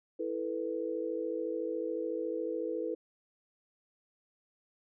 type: chord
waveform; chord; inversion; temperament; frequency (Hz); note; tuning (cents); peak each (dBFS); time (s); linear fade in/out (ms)
sine; E suspended fourth; none; equal with one note detuned; 328.3 / 440 / 493.9; E4 / A4 / B4; -7 / 0 / 0; -37 / -37 / -36; 0.19-2.95; 10
effects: none